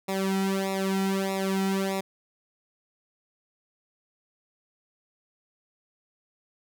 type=tone with flanger; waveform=sawtooth; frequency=193 Hz; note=G3; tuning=27 cents flat; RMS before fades=-27 dBFS; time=0.08-2.01 s; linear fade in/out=10 ms; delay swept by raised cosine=0.64 to 1.84 ms; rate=1.6 Hz; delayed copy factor=-1; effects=none